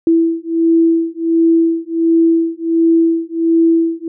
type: beating tone pair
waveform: sine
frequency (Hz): 329.6 / 331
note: E4 / E4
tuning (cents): 0 / +7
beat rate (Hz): 1.4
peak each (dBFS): -13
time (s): 0.07-4.08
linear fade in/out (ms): 2
effects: none